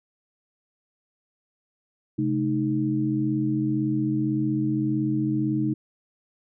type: tone cluster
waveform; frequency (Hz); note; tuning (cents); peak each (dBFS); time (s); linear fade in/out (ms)
sine; 133.1 / 214.9 / 310.7; C3 / A3 / D#4; +30 / -41 / -2; -27 / -28 / -24; 2.18-5.74; 10
effects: none